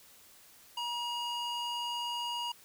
square tone with band-pass filter, 955 Hz, A#5, 42 cents sharp, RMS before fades -36 dBFS, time 0.77-2.52 s, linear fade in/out 5 ms, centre 2700 Hz, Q 1.1, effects white hiss -58 dBFS RMS until 2.64 s

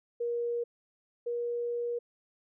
sine tone pair in turn, 474.2 / 476.7 Hz, A#4 / A#4, +30 / +39 cents, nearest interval unison, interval 9 cents, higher second, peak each -29 / -30 dBFS, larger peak first, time 0.2-0.64 / 1.26-1.99 s, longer second, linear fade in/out 10 ms, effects none

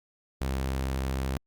sawtooth tone, 66.3 Hz, C2, 23 cents sharp, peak -24 dBFS, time 0.41-1.37 s, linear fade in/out 0 ms, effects Opus 48 kbps

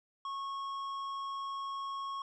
triangle tone with tanh clipping, 1097 Hz, C#6, 18 cents flat, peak -38 dBFS, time 0.25-2.22 s, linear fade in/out 2 ms, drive 13 dB, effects none

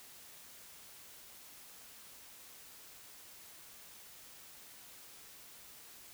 silence, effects white hiss -55 dBFS RMS until 6.13 s

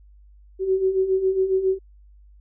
sine beating tone pair, 374 / 381.3 Hz, F#4 / G4, +19 / -48 cents, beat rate 7.3 Hz, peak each -25 / -19 dBFS, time 0.59-1.79 s, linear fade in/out 50 ms, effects added 50 Hz sine -47 dBFS peak until 2.4 s

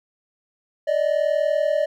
triangle tone pair together, 581.9 / 622.3 Hz, D5 / D#5, -16 / 0 cents, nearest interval minor second, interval 116 cents, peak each -19 dBFS, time 0.87-1.86 s, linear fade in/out 10 ms, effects none

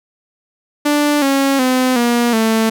sawtooth tone with pitch steps, 293.7 / 274 / 255.7 / 238.6 / 222.6 Hz, D4 / C#4 / C4 / A#3 / A3, 0 / -20 / -40 / +41 / +20 cents, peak -8 dBFS, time 0.85-2.7 s, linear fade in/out 10 ms, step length 370 ms, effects none

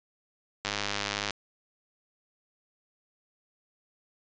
click train, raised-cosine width 0.2 ms, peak -12 dBFS, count 68, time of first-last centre 0.65-1.307 s, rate 102 Hz, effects resampled to 16000 Hz

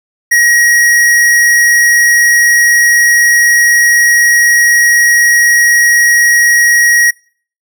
square tone, 1896 Hz, A#6, 29 cents sharp, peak -6 dBFS, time 0.31-7.11 s, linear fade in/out 10 ms, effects noise-tail reverb RT60 0.5 s tail -26 dB re dry

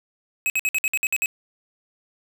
square tone bursts, 2556 Hz, D#7, 46 cents sharp, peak -20 dBFS, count 9, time 0.46-1.259 s, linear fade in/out 0 ms, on 39 ms, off 56 ms, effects 8-bit

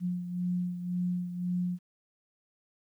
sine beating tone pair, 178.2 / 180.1 Hz, F3 / F#3, +35 / -46 cents, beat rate 1.9 Hz, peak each -30 / -37 dBFS, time 0-1.79 s, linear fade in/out 50 ms, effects 11-bit

